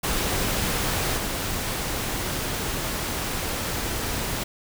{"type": "noise with level steps", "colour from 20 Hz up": "pink", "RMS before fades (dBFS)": [-25, -28], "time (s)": [0.03, 4.44], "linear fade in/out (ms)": 10, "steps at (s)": 1.16, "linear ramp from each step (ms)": 20, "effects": []}